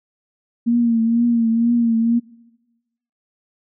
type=tone with vibrato; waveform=sine; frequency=232.2 Hz; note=A#3; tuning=7 cents flat; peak=-13 dBFS; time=0.66-2.2 s; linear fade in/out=20 ms; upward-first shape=triangle; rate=2.1 Hz; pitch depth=55 cents each way; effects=noise-tail reverb RT60 1.0 s tail -20 dB re dry